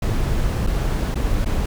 brown noise with dropouts, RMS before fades -20 dBFS, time 0.02-1.66 s, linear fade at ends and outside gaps 5 ms, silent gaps 0.667-0.671 / 1.145-1.155 / 1.448-1.458 s, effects none

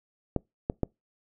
clicks, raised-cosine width 2 ms, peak -12 dBFS, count 3, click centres 0.363 / 0.699 / 0.833 s, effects noise-tail reverb RT60 0.2 s tail -26 dB re dry

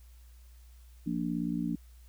sine chord, Bb major, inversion second, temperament just, 174.81 / 233.1 / 291.4 Hz, F3 / Bb3 / D4, +2 / 0 / -13 cents, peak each -34 dBFS, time 1.06-1.76 s, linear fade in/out 10 ms, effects added 60 Hz sine -51 dBFS peak until 2.08 s + white hiss -66 dBFS RMS until 2.08 s

